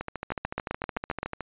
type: two click trains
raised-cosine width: 0.5 ms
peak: -17 / -13 dBFS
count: 20 / 8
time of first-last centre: 0.01-1.407 / 0.32-1.23 s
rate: 13.6 / 7.69 Hz
effects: resampled to 8000 Hz